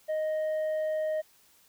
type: tone with tanh clipping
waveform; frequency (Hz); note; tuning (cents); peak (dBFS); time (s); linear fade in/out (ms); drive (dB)
triangle; 622.3; D#5; 0; -28; 0.08-1.22; 20; 8
effects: white hiss -62 dBFS RMS until 1.68 s